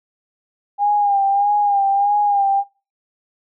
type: tone with vibrato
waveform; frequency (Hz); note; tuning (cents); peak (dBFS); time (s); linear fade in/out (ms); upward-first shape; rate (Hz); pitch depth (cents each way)
sine; 808; G#5; -48; -13; 0.78-2.64; 50; sine; 1.6; 44
effects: noise-tail reverb RT60 0.3 s tail -22 dB re dry